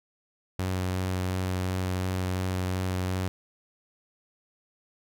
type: tone with vibrato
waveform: sawtooth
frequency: 92.5 Hz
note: F#2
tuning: in tune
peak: -23 dBFS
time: 0.59-3.28 s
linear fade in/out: 0 ms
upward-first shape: sine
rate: 2.8 Hz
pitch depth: 12 cents each way
effects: none